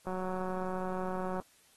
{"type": "click train", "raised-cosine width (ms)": 1, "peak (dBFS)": -24, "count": 247, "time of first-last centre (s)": [0.07, 1.4], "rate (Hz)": 185, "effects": ["white hiss -64 dBFS RMS until 1.76 s", "AAC 32 kbps"]}